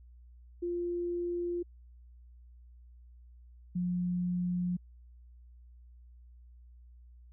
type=tone pair in turn; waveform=sine; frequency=348.5 / 178.22 Hz; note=F4 / F3; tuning=-4 / +35 cents; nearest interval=octave; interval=1161 cents; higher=first; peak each=-31 / -29 dBFS; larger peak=second; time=0.62-1.63 / 3.75-4.77 s; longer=second; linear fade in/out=10 ms; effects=added 60 Hz sine -52 dBFS peak until 7.32 s